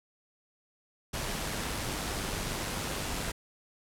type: noise with amplitude modulation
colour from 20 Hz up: pink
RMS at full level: -33 dBFS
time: 1.13-3.32 s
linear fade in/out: 10 ms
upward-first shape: sine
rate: 99.4 Hz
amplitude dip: 30%
effects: low-pass 12000 Hz 12 dB/octave